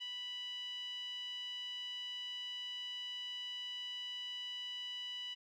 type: tone with band-pass filter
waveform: 10% pulse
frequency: 986 Hz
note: B5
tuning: 3 cents flat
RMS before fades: -44 dBFS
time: 0-5.35 s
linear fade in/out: 20 ms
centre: 2800 Hz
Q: 8.5
effects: none